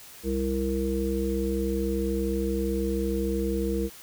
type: harmonic tone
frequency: 66.4 Hz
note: C2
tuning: 26 cents sharp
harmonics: 1 / 3 / 5 / 7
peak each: -30 / -30 / -30 / -30 dBFS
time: 0.23-3.9 s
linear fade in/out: 50 ms
effects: white hiss -47 dBFS RMS until 4.02 s